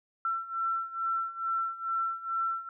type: beating tone pair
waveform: sine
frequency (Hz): 1344 / 1346.3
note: E6 / E6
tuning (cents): +33 / +36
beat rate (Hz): 2.3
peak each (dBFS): -34 / -31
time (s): 0.25-2.69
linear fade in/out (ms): 2
effects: none